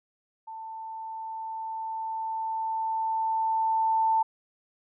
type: tone with level ramp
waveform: sine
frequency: 890 Hz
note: A5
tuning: 20 cents sharp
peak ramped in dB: -37 to -20 dBFS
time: 0.47-4.23 s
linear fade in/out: 10 ms
effects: none